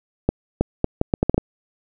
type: accelerating click train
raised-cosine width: 2 ms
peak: -3 dBFS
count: 9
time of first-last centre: 0.29-1.38 s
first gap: 320 ms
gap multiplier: 0.73
effects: none